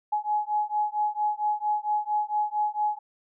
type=beating tone pair; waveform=sine; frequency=840 / 844.4 Hz; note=G#5 / G#5; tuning=+19 / +29 cents; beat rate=4.4 Hz; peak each=-27 dBFS; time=0.12-2.99 s; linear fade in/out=10 ms; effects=none